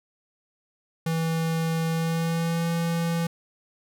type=tone with pitch glide; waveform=square; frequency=163.3 to 167.7 Hz; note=E3 to E3; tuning=-16 to +30 cents; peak=-24 dBFS; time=1.06-3.27 s; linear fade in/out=5 ms; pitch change=+46 cents; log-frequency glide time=1.9-2.69 s; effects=none